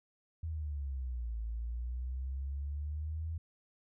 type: exponential two-way sweep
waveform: sine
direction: down then up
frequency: 82.4 to 55 to 82.4 Hz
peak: -35 dBFS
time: 0.43-3.38 s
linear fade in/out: 5 ms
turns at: 1.4 s
effects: none